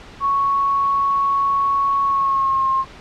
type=tone with pitch glide; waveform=sine; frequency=1108.7 to 1067.2 Hz; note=C#6 to C6; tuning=0 to +34 cents; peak=-15 dBFS; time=0.2-2.85 s; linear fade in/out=50 ms; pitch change=-66 cents; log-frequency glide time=2.04-2.69 s; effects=pink hiss -40 dBFS RMS until 3 s + low-pass 4000 Hz 12 dB/octave